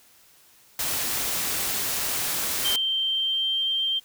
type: noise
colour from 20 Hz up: white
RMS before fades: -27 dBFS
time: 0.79-2.76 s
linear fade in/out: 2 ms
type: tone with pitch glide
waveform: sine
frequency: 3136 to 3156 Hz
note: G7 to G7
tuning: 0 to +11 cents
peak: -22 dBFS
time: 2.64-4 s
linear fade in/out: 20 ms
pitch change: +11 cents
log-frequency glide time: 3.05-3.67 s
effects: white hiss -56 dBFS RMS until 4.04 s